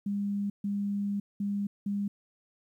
sine tone bursts at uneven times, 201.9 Hz, G#3, 49 cents flat, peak -28 dBFS, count 4, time 0.06-0.5 / 0.64-1.2 / 1.4-1.67 / 1.86-2.08 s, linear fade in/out 5 ms, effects 11-bit

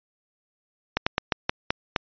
slowing click train, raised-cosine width 0.3 ms, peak -5 dBFS, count 7, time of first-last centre 0.97-1.962 s, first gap 95 ms, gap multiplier 1.22, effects resampled to 11025 Hz

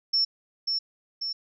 sine tone with echo, 5400 Hz, E8, 41 cents sharp, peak -20 dBFS, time 0.13-0.25 s, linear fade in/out 10 ms, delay 540 ms, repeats 2, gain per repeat -4 dB, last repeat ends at 1.33 s, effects none

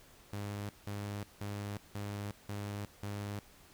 sawtooth tone bursts, 102.2 Hz, G#2, 27 cents flat, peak -34 dBFS, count 6, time 0.33-3.39 s, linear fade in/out 0 ms, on 360 ms, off 180 ms, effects pink hiss -60 dBFS RMS until 3.73 s

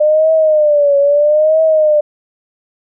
sine tone with vibrato, 600 Hz, D5, 37 cents sharp, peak -7 dBFS, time 0-2.01 s, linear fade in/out 10 ms, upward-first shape triangle, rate 0.77 Hz, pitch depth 120 cents each way, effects none

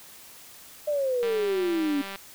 sine exponential sweep, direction down, 607 to 277.2 Hz, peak -23 dBFS, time 0.87-2.02 s, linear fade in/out 10 ms
click train, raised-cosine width 0.3 ms, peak -21 dBFS, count 183, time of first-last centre 1.23-2.159 s, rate 196 Hz
effects white hiss -48 dBFS RMS until 2.34 s

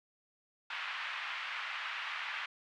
white band-pass noise, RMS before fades -40 dBFS, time 0.7-2.46 s, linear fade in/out 5 ms, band 1000 to 2800 Hz, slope 24 dB/octave, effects none

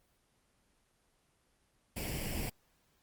pink noise with comb filter, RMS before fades -37 dBFS, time 1.96-2.5 s, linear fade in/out 10 ms, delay 0.39 ms, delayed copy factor +0.75, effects pink hiss -73 dBFS RMS until 3.02 s + Opus 24 kbps

